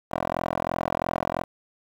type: tone with band-pass filter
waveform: 10% pulse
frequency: 42.98 Hz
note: F1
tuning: 27 cents flat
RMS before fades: -28 dBFS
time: 0.11-1.44 s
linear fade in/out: 10 ms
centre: 770 Hz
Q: 2
effects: 8-bit